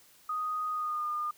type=tone with pitch glide; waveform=sine; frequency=1244.5 to 1213.3 Hz; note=D#6 to D#6; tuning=0 to -44 cents; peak=-30 dBFS; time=0.29-1.31 s; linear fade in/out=5 ms; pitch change=-44 cents; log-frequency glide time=0.71-1.07 s; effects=white hiss -60 dBFS RMS until 1.37 s